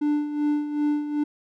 triangle tone with tremolo, 295.7 Hz, D4, 12 cents sharp, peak -17 dBFS, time 0.01-1.24 s, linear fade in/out 10 ms, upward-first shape sine, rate 2.6 Hz, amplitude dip 65%, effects none

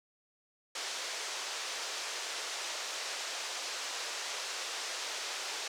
white band-pass noise, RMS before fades -39 dBFS, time 0.75-5.68 s, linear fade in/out 5 ms, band 420 to 6700 Hz, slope 24 dB/octave, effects none

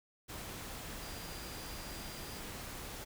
sine tone in noise, 4797 Hz, D8, 36 cents sharp, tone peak -54 dBFS, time 1.01-2.4 s, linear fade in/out 20 ms, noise pink, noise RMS -45 dBFS, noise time 0.28-3.05 s, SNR -12 dB, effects none

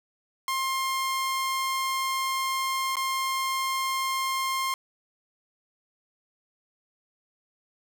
sawtooth tone with dropouts, 1061 Hz, C6, 24 cents sharp, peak -22 dBFS, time 0.48-4.74 s, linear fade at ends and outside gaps 1 ms, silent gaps 2.956-2.968 s, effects none

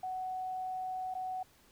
sine tone with dropouts, 745 Hz, F#5, 12 cents sharp, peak -35 dBFS, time 0.03-1.43 s, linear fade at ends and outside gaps 5 ms, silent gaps 1.141-1.15 s, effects pink hiss -64 dBFS RMS until 1.71 s

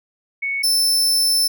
sine / sawtooth tone pair in turn, 2217 / 5293 Hz, C#7 / E8, 0 / +6 cents, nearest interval octave + minor third, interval 1506 cents, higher second, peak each -20 / -12 dBFS, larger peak second, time 0.42-0.63 / 0.63-1.48 s, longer second, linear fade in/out 10 ms, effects none

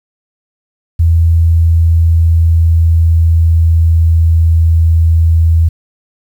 sine tone with pitch glide, 82.8 to 81.99 Hz, E2 to E2, +8 to -9 cents, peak -5 dBFS, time 0.99-5.69 s, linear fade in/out 10 ms, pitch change -17 cents, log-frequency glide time 1.39-4.62 s, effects 7-bit

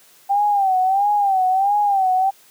sine tone with vibrato, 784 Hz, G5, in tune, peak -14 dBFS, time 0.29-2.31 s, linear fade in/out 20 ms, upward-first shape sine, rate 1.5 Hz, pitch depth 100 cents each way, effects white hiss -51 dBFS RMS until 2.5 s + high-pass 150 Hz 12 dB/octave

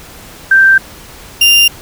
sine / 35% pulse tone pair in turn, 1568 / 2794 Hz, G6 / F7, 0 / 0 cents, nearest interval minor seventh, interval 1000 cents, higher second, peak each -3 dBFS, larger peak neither, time 0.51-0.78 / 1.41-1.68 s, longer neither, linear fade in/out 5 ms, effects pink hiss -34 dBFS RMS until 1.81 s

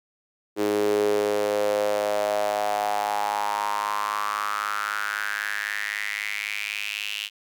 sawtooth tone with high-pass filter sweep, 103.83 Hz, G#2, in tune, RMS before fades -26 dBFS, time 0.56-7.3 s, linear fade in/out 50 ms, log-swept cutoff 360 to 2900 Hz, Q 6.1, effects none

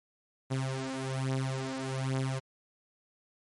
sawtooth beating tone pair, 131.9 / 133.1 Hz, C3 / C3, +14 / +30 cents, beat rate 1.2 Hz, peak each -30 dBFS, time 0.5-2.4 s, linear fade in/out 20 ms, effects MP3 48 kbps

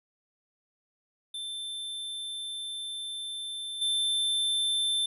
square tone with level steps, 3550 Hz, A7, 15 cents sharp, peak -35 / -26 dBFS, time 1.34-5.06 s, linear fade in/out 5 ms, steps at 3.81 s, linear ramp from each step 10 ms, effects resampled to 32000 Hz

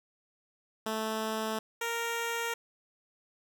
10% pulse tone pair in turn, 219.4 / 464.9 Hz, A3 / A#4, -5 / -5 cents, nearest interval octave + minor second, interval 1300 cents, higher second, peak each -23 dBFS, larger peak neither, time 0.86-1.59 / 1.81-2.54 s, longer neither, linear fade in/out 5 ms, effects none

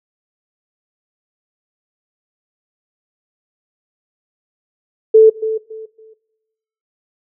sine tone with echo, 440 Hz, A4, in tune, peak -3 dBFS, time 5.14-5.3 s, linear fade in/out 10 ms, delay 280 ms, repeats 3, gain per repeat -12 dB, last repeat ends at 6.14 s, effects noise-tail reverb RT60 1.0 s tail -21 dB re dry

